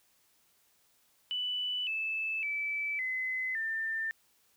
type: tone with pitch steps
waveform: sine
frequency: 2979 / 2624 / 2310 / 2035 / 1791.9 Hz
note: F#7 / E7 / D7 / C7 / A6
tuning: +11 / -9 / -29 / -49 / +31 cents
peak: -31 dBFS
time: 1.31-4.11 s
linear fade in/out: 0 ms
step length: 560 ms
effects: white hiss -69 dBFS RMS until 4.56 s